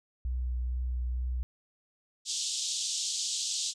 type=tone with vibrato; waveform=sine; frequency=61.9 Hz; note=B1; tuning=5 cents sharp; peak=-29 dBFS; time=0.25-1.43 s; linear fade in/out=0 ms; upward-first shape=triangle; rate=2.2 Hz; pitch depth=19 cents each way
type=band-pass noise; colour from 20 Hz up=white; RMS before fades=-33 dBFS; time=2.25-3.74 s; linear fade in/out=50 ms; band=3200 to 7900 Hz; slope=48 dB/octave
effects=none